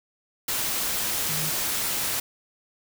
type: tone in noise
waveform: sine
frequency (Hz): 155.56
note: D#3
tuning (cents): 0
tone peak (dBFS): -33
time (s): 1.29-1.5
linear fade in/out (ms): 5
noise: white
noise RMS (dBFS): -27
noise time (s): 0.48-2.2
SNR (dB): -9
effects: none